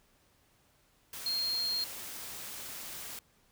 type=tone in noise; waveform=sine; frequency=4228 Hz; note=C8; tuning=17 cents sharp; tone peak=-30 dBFS; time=1.26-1.84 s; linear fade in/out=2 ms; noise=white; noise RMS=-43 dBFS; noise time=1.13-3.19 s; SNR=+10 dB; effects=pink hiss -68 dBFS RMS until 3.51 s